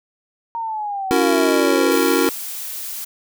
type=linear sweep; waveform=sine; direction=down; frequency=932.3 to 480 Hz; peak=-22 dBFS; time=0.55-1.95 s; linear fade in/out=0 ms
type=chord; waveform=square; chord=F# dominant seventh; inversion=second; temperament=just; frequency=277.5 / 333 / 370 / 462.5 Hz; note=C#4 / E4 / F#4 / A#4; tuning=+2 / +18 / 0 / -14 cents; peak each=-21 dBFS; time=1.11-2.29 s; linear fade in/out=0 ms
type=noise; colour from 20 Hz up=blue; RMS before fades=-29 dBFS; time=1.91-3.05 s; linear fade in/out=10 ms
effects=none